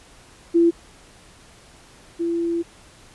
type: tone pair in turn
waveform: sine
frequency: 338.2 / 338.2 Hz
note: E4 / E4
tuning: +44 / +44 cents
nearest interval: unison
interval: 0 cents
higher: neither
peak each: -12 / -20 dBFS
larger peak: first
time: 0.54-0.71 / 2.19-2.63 s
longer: second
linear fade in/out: 20 ms
effects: pink hiss -49 dBFS RMS until 3.14 s + resampled to 24000 Hz